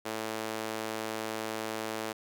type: tone with high-pass filter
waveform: sawtooth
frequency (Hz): 110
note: A2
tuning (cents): 0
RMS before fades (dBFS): -36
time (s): 0.05-2.13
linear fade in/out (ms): 10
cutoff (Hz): 400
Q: 0.89
effects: none